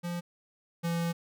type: tone pair in turn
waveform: square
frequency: 173.7 / 169.05 Hz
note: F3 / E3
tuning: -9 / +44 cents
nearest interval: unison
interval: 47 cents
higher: first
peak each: -33 / -29 dBFS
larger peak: second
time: 0.03-0.21 / 0.83-1.13 s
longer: second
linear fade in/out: 20 ms
effects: none